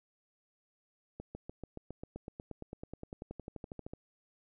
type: accelerating click train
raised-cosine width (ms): 2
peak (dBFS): -29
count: 27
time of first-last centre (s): 1.2-3.935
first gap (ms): 150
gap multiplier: 0.97
effects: none